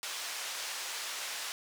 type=band-pass noise; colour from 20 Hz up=white; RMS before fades=-39 dBFS; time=0.03-1.52 s; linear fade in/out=0 ms; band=720 to 6600 Hz; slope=12 dB/octave; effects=none